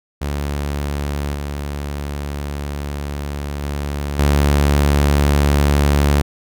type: tone with level steps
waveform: sawtooth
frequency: 71.9 Hz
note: D2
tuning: 36 cents flat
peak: -16 / -19 / -17 / -8 dBFS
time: 0.21-6.22 s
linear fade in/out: 10 ms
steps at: 1.34 / 3.63 / 4.19 s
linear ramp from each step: 5 ms
effects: none